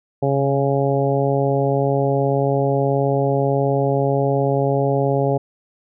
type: harmonic tone with a mistuned harmonic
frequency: 138.59 Hz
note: C#3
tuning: in tune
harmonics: 1 / 2 / 3 / 4 / 5 / 6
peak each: -20 / -25 / -21 / -22 / -25 / -28 dBFS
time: 0.22-5.38 s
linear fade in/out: 10 ms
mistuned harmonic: 1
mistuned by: -23 cents
effects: none